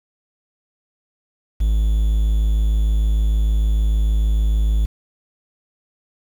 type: tone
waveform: triangle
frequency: 53.3 Hz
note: G#1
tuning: 46 cents sharp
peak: -12 dBFS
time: 1.6-4.86 s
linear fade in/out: 10 ms
effects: 7-bit